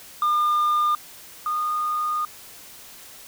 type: tone pair in turn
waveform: sine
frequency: 1207 / 1225.3 Hz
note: D6 / D#6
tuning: +47 / -27 cents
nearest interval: unison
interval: 26 cents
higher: second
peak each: -15 / -21 dBFS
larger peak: first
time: 0.22-0.95 / 1.46-2.25 s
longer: second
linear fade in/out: 2 ms
effects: tanh soft clip ceiling -17 dBFS + white hiss -44 dBFS RMS until 3.27 s